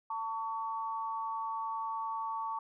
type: tone pair together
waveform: sine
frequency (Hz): 895 / 1127.6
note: A5 / C#6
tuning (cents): +29 / +29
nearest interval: major third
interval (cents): 400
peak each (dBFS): -36 / -37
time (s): 0.1-2.59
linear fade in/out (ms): 5
effects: none